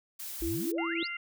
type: noise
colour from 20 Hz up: blue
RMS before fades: -40 dBFS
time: 0.19-0.72 s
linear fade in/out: 10 ms
type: exponential sweep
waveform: sine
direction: up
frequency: 43.69 to 5360 Hz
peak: -35 dBFS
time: 0.4-1.08 s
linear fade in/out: 20 ms
type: tone with tremolo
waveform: sine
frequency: 333.4 Hz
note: E4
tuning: 20 cents sharp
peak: -30 dBFS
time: 0.42-1.03 s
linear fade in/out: 2 ms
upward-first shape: sine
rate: 3.6 Hz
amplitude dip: 30%
type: harmonic tone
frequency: 695 Hz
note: F5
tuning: 9 cents flat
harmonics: 2 / 3 / 4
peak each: -42 / -36 / -41 dBFS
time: 0.78-1.17 s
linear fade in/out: 5 ms
effects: none